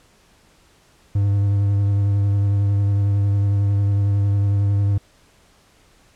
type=tone with vibrato; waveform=triangle; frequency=100.5 Hz; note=G2; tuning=44 cents sharp; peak=-13 dBFS; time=1.15-4.98 s; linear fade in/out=5 ms; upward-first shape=triangle; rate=11 Hz; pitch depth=22 cents each way; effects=pink hiss -55 dBFS RMS until 6.15 s + low-pass 10000 Hz 12 dB/octave